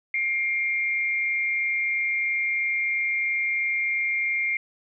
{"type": "tone pair together", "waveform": "sine", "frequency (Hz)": [2124, 2347], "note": ["C7", "D7"], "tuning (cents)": [25, -2], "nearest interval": "major second", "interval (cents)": 173, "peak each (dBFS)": [-23, -30], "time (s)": [0.14, 4.57], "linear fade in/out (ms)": 2, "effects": []}